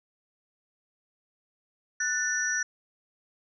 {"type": "tone cluster", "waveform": "sine", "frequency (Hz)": [1479, 1780, 5830], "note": ["F#6", "A6", "F#8"], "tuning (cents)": [-1, 20, -26], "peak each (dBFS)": -30, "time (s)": [2, 2.63], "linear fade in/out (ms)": 5, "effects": []}